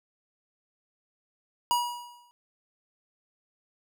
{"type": "tone with exponential decay", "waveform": "square", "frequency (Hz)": 964, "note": "B5", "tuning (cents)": -42, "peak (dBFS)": -21, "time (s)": [1.71, 2.31], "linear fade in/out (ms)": 0, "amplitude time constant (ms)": 130, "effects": []}